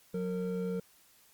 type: tone pair together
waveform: triangle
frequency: 181.55 / 460 Hz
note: F#3 / A#4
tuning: -33 / -23 cents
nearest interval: octave + major third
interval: 1610 cents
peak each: -32 / -33 dBFS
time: 0.14-0.8 s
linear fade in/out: 5 ms
effects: white hiss -63 dBFS RMS until 1.33 s + Opus 48 kbps